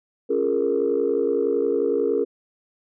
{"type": "chord", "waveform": "sine", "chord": "Bb minor seventh", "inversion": "first", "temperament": "equal", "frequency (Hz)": [277.2, 349.2, 415.3, 466.2], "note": ["Db4", "F4", "Ab4", "Bb4"], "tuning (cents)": [0, 0, 0, 0], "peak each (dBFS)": [-27, -27, -22, -22], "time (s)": [0.29, 2.25], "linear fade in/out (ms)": 20, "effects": ["tanh soft clip ceiling -11 dBFS"]}